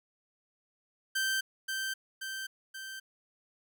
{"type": "tone with echo", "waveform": "sawtooth", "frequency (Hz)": 1558, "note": "G6", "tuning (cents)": -11, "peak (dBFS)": -25, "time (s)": [1.15, 1.41], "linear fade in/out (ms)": 10, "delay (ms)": 530, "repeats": 3, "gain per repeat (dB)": -4, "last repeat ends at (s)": 3, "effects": []}